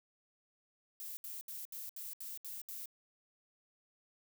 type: noise bursts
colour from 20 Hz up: violet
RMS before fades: -45 dBFS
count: 8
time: 1-2.857 s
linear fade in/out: 0 ms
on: 170 ms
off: 71 ms
effects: none